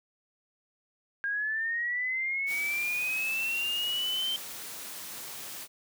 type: linear sweep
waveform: sine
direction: up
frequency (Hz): 1611 to 3136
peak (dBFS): -28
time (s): 1.24-4.36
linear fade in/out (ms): 0
type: high-pass noise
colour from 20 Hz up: white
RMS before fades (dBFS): -41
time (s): 2.46-5.68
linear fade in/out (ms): 50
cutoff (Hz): 120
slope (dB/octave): 12
effects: none